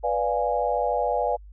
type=chord; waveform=sine; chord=B diminished seventh; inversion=none; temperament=equal; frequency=493.9 / 587.3 / 698.5 / 830.6 Hz; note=B4 / D5 / F5 / Ab5; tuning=0 / 0 / 0 / 0 cents; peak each=-27 dBFS; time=0.03-1.37 s; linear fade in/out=20 ms; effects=added 50 Hz sine -42 dBFS peak until 1.52 s